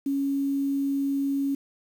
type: tone with quantisation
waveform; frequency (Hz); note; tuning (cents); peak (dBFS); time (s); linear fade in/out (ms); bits
sine; 277.2; C#4; 0; -23; 0.06-1.55; 5; 8
effects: none